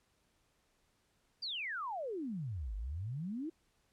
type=exponential two-way sweep; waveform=sine; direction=down then up; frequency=4869 to 47.71 to 341.8 Hz; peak=-37 dBFS; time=1.42-3.5 s; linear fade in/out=10 ms; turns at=2.75 s; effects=pink hiss -75 dBFS RMS until 3.92 s + low-pass 11000 Hz 12 dB/octave